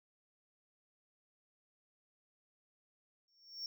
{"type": "tone with exponential growth", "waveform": "triangle", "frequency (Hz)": 5480, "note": "F8", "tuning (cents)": -34, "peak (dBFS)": -36, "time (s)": [3.28, 3.66], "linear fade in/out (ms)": 1, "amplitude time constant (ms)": 81, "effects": []}